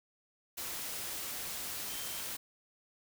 sine tone in noise, 3136 Hz, G7, in tune, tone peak -49 dBFS, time 1.89-2.21 s, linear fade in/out 10 ms, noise white, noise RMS -40 dBFS, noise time 0.57-2.37 s, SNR -12 dB, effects none

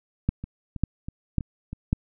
two click trains, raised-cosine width 5 ms, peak -9 / -21 dBFS, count 4 / 5, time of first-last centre 0.29-1.929 / 0.44-1.73 s, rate 1.83 / 3.1 Hz, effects none

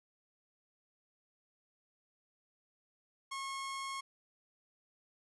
sawtooth tone, 1087 Hz, C#6, 34 cents flat, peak -35 dBFS, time 3.31-4.01 s, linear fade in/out 10 ms, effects resampled to 24000 Hz + 12-bit

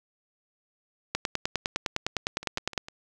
two click trains, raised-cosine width 0.2 ms, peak -23 / -9 dBFS, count 4 / 17, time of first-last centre 2.43-2.885 / 1.15-2.778 s, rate 6.6 / 9.83 Hz, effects none

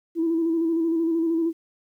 sine tone with vibrato, 329.6 Hz, E4, in tune, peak -19 dBFS, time 0.15-1.53 s, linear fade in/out 50 ms, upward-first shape square, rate 13 Hz, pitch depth 32 cents each way, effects tanh soft clip ceiling -15 dBFS + 10-bit

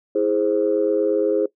sine chord, E augmented, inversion none, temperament equal with one note detuned, 326.4 / 415.3 / 523.3 Hz, E4 / G#4 / B#4, -17 / 0 / 0 cents, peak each -22 / -19 / -21 dBFS, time 0.15-1.46 s, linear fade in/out 5 ms, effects noise-tail reverb RT60 0.1 s tail -19 dB re dry + tanh soft clip ceiling -8 dBFS

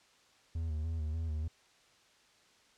triangle tone with vibrato, 79.3 Hz, D#2, 33 cents sharp, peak -31 dBFS, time 0.55-1.48 s, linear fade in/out 5 ms, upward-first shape square, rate 3.4 Hz, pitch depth 51 cents each way, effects white hiss -65 dBFS RMS until 2.77 s + low-pass 6000 Hz 12 dB/octave

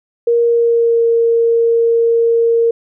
sine tone with pitch glide, 470 to 462.7 Hz, A#4 to A#4, +14 to -13 cents, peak -9 dBFS, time 0.27-2.71 s, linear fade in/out 5 ms, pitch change -27 cents, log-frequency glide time 0.42-1.04 s, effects none

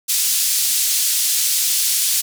white band-pass noise, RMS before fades -18 dBFS, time 0.08-2.22 s, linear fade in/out 20 ms, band 4100 to 12000 Hz, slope 12 dB/octave, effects none

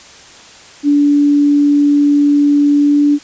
sine tone with pitch glide, 289.1 to 290.8 Hz, D4 to D4, -27 to -17 cents, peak -7 dBFS, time 0.83-3.19 s, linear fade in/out 50 ms, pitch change +10 cents, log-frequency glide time 2.77-3.02 s, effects white hiss -38 dBFS RMS until 3.23 s + resampled to 16000 Hz

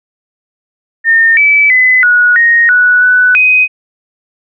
sine tone with pitch steps, 1822 / 2302 / 2018 / 1459 / 1866 / 1474 / 1491 / 2509 Hz, A#6 / D7 / B6 / F#6 / A#6 / F#6 / F#6 / D#7, -40 / -35 / +37 / -25 / +1 / -7 / +13 / +14 cents, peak -4 dBFS, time 1.04-3.68 s, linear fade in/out 50 ms, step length 330 ms, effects none

